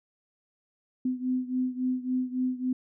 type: beating tone pair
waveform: sine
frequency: 253.4 / 257 Hz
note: B3 / C4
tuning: +45 / -31 cents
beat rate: 3.6 Hz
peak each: -28 / -31 dBFS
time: 1.05-2.73 s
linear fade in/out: 5 ms
effects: none